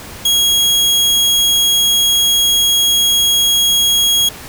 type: tone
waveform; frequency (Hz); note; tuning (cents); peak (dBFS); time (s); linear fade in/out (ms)
sawtooth; 3300; G#7; -12; -7; 0.25-4.29; 5
effects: pink hiss -32 dBFS RMS until 4.48 s